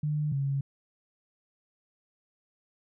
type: tone pair in turn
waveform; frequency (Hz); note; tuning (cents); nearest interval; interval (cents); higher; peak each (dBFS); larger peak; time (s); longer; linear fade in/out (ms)
sine; 150 / 138.4; D3 / C#3; +37 / -2; minor second; 139; first; -26; neither; 0.03-0.32 / 0.32-0.61; neither; 5
effects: none